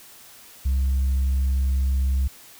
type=tone with tanh clipping; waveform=sine; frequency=66.5 Hz; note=C2; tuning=29 cents sharp; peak=-19 dBFS; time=0.65-2.28 s; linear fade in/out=10 ms; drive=1 dB; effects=white hiss -47 dBFS RMS until 2.59 s